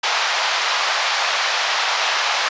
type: band-pass noise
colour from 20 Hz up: pink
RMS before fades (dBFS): -20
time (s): 0.03-2.49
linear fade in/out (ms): 10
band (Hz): 740 to 5500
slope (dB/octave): 24
effects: resampled to 16000 Hz